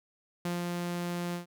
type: tone with ADSR envelope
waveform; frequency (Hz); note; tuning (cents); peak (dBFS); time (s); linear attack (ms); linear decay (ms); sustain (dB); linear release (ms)
sawtooth; 174.61; F3; 0; -26; 0.45-1.46; 4; 160; -2; 120
effects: none